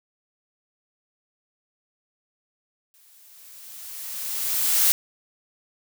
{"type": "noise with exponential growth", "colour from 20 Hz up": "blue", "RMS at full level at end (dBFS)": -17, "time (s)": [2.94, 4.92], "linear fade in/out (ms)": 0, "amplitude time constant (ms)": 430, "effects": []}